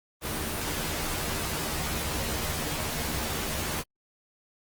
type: noise with comb filter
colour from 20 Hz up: pink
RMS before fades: -31 dBFS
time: 0.21-3.84 s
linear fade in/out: 50 ms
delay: 13 ms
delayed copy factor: +0.7
effects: Opus 24 kbps